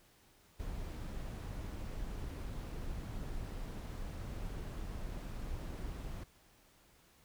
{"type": "noise", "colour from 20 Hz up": "brown", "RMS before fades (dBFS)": -42, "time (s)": [0.59, 6.24], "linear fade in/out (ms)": 10, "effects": ["pink hiss -66 dBFS RMS until 7.24 s"]}